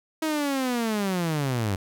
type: linear sweep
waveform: sawtooth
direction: down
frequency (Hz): 320 to 92.5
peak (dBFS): -20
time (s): 0.22-1.76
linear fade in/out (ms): 5
effects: none